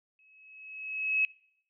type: tone with exponential growth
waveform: sine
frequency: 2571 Hz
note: E7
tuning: 44 cents flat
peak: -22 dBFS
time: 0.19-1.25 s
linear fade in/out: 1 ms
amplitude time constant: 230 ms
effects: noise-tail reverb RT60 0.7 s tail -23 dB re dry